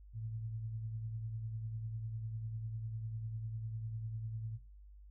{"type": "tone with tremolo", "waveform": "sine", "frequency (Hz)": 111.4, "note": "A2", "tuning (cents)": 22, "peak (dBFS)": -37, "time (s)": [0.13, 4.59], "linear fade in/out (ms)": 50, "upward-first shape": "triangle", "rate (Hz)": 10, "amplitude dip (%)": 45, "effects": ["noise-tail reverb RT60 0.3 s tail -18 dB re dry", "added 50 Hz sine -53 dBFS peak until 5.1 s"]}